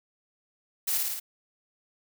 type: noise with echo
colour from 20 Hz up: blue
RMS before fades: -28 dBFS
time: 0.87-0.98 s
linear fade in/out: 10 ms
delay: 55 ms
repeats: 4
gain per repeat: -2 dB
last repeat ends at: 1.2 s
effects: none